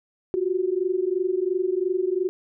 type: tone pair together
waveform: sine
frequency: 357.4 / 380.3 Hz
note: F4 / F#4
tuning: +40 / +48 cents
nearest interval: minor second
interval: 108 cents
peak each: -24 dBFS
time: 0.34-2.29 s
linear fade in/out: 0 ms
effects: none